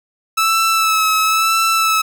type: tone with vibrato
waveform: sawtooth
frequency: 1309 Hz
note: E6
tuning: 13 cents flat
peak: -9 dBFS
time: 0.37-2.02 s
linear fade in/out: 10 ms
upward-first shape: sine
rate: 0.99 Hz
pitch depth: 28 cents each way
effects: none